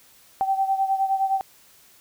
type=beating tone pair; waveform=sine; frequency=773 / 782.7 Hz; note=G5 / G5; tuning=-24 / -3 cents; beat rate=9.7 Hz; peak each=-21 / -26 dBFS; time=0.41-1.41 s; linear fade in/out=0 ms; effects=white hiss -54 dBFS RMS until 2 s